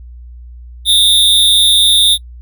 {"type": "tone with amplitude modulation", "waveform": "square", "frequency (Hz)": 3634, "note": "A#7", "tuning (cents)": -45, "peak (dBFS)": -3, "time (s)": [0.85, 2.18], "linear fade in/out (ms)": 50, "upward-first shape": "sine", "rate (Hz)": 200, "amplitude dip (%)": 90, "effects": ["noise-tail reverb RT60 0.1 s tail -23 dB re dry", "added 60 Hz sine -30 dBFS peak until 2.41 s"]}